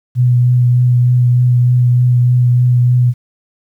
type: tone with vibrato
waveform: sine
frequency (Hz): 123.47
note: B2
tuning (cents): 0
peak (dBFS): -7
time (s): 0.15-3.14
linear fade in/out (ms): 50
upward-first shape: triangle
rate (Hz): 3.3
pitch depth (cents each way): 18
effects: 8-bit